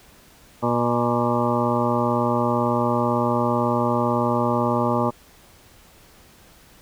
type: harmonic tone with a mistuned harmonic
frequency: 120 Hz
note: B2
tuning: 49 cents flat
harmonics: 1 / 2 / 3 / 4 / 5 / 7 / 8 / 9 / 10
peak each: -27 / -24 / -28 / -28 / -26 / -27 / -29 / -29 / -29 dBFS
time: 0.62-5.11 s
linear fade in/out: 20 ms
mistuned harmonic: 10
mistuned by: -32 cents
effects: pink hiss -51 dBFS RMS until 6.81 s